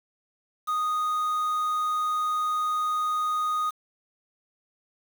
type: tone with quantisation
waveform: triangle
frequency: 1240 Hz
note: D#6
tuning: 6 cents flat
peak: -22 dBFS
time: 0.67-3.71 s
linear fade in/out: 20 ms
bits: 7
effects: none